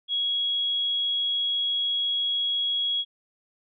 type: tone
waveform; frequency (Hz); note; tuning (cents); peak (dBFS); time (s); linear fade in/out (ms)
sine; 3322; G#7; 0; -23; 0.08-3.05; 50
effects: none